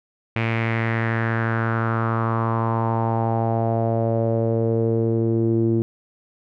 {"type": "tone with low-pass filter sweep", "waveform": "sawtooth", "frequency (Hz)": 113.9, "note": "A#2", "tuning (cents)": -40, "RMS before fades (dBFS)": -21, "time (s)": [0.36, 5.82], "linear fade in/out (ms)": 0, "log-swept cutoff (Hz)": [2400, 320], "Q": 4.2, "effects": []}